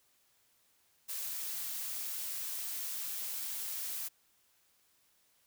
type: noise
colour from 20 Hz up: blue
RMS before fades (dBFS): -39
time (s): 1.08-4.09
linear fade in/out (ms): 20
effects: white hiss -71 dBFS RMS until 5.46 s